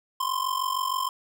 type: ring-modulated tone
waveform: square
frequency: 1046.5 Hz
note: C6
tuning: in tune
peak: -23 dBFS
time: 0.2-1.09 s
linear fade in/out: 2 ms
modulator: 23.2 Hz
effects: none